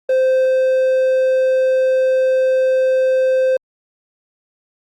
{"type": "tone", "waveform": "triangle", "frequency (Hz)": 520, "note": "C5", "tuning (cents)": -11, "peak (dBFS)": -10, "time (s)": [0.09, 3.57], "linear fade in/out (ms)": 5, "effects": ["Opus 32 kbps"]}